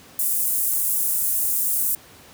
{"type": "high-pass noise", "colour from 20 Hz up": "pink", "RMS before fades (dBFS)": -22, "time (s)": [0.19, 1.95], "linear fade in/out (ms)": 2, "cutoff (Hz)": 9600, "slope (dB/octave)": 24, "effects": ["pink hiss -47 dBFS RMS until 2.33 s", "high-pass 80 Hz 12 dB/octave"]}